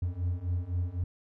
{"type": "beating tone pair", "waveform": "triangle", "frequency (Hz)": [86.4, 90.3], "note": ["F2", "F#2"], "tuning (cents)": [-18, -42], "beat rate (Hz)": 3.9, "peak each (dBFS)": [-31, -29], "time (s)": [0.02, 1.04], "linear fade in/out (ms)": 5, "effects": []}